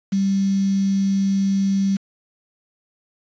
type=tone with quantisation; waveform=sine; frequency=195.4 Hz; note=G3; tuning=5 cents flat; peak=-16 dBFS; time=0.12-1.97 s; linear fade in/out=10 ms; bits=6; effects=resampled to 16000 Hz